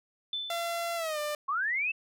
sine tone with exponential decay, 3520 Hz, A7, in tune, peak -29 dBFS, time 0.33-1.12 s, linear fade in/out 2 ms, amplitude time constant 170 ms
sawtooth tone with pitch glide, 681 to 596.3 Hz, F5 to D5, -44 to +26 cents, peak -27 dBFS, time 0.5-1.35 s, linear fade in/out 2 ms, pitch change -230 cents, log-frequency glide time 0.96-1.19 s
sine linear sweep, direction up, 1046.5 to 2693 Hz, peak -27 dBFS, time 1.48-1.92 s, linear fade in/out 10 ms
effects none

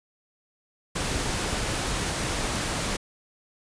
pink noise, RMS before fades -28 dBFS, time 0.95-2.97 s, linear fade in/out 10 ms, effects resampled to 22050 Hz

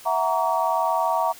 sine chord, F# dominant seventh, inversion third, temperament equal with one note detuned, 659.3 / 740 / 932.3 / 1137.3 Hz, E5 / F#5 / A#5 / C#6, 0 / 0 / 0 / +44 cents, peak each -25 / -26 / -23 / -27 dBFS, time 0.05-1.33 s, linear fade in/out 20 ms, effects white hiss -45 dBFS RMS until 1.39 s

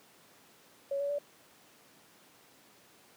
sine tone with pitch steps, 557 / 567.4 / 578 Hz, C#5 / C#5 / D5, +8 / +40 / -28 cents, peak -30 dBFS, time 0.91-1.186 s, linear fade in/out 5 ms, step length 92 ms, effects pink hiss -60 dBFS RMS until 3.16 s + high-pass 200 Hz 12 dB/octave

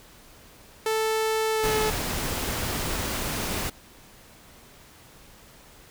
sawtooth tone with pitch glide, 440 to 432.2 Hz, A4 to A4, 0 to -31 cents, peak -19 dBFS, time 0.86-1.9 s, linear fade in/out 2 ms, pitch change -31 cents, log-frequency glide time 1.52-1.75 s
pink noise, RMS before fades -29 dBFS, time 1.63-3.7 s, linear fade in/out 10 ms
effects pink hiss -51 dBFS RMS until 5.9 s

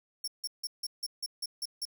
sawtooth tone bursts, 5470 Hz, F8, 37 cents flat, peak -30 dBFS, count 9, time 0.24-1.853 s, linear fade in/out 5 ms, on 37 ms, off 160 ms, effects none

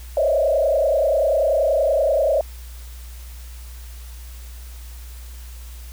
sine tone with frequency modulation, 594 Hz, D5, 20 cents sharp, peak -15 dBFS, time 0.17-2.41 s, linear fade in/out 2 ms, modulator 30.4 Hz, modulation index 2.1, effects added 60 Hz sine -34 dBFS peak until 5.92 s + white hiss -46 dBFS RMS until 5.92 s

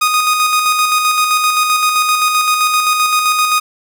sawtooth tone with tremolo, 1242 Hz, D#6, 3 cents flat, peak -6 dBFS, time 0.01-3.6 s, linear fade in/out 10 ms, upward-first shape square, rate 7.7 Hz, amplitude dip 35%, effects none

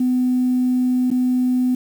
sine tone with dropouts, 251.7 Hz, B3, 33 cents sharp, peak -14 dBFS, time 0-1.75 s, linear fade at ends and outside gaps 5 ms, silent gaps 1.104-1.113 s, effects tanh soft clip ceiling -10 dBFS + 7-bit

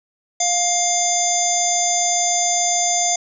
harmonic tone, 703 Hz, F5, 11 cents sharp, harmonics 1 / 3 / 5 / 7 / 9 / 10, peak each -21 / -29 / -29 / -29 / -20 / -22 dBFS, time 0.4-3.16 s, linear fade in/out 5 ms, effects none

